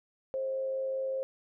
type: tone with frequency modulation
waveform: sine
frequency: 530 Hz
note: C5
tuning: 22 cents sharp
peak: -30 dBFS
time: 0.34-1.23 s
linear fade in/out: 0 ms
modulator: 105 Hz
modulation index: 0.24
effects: none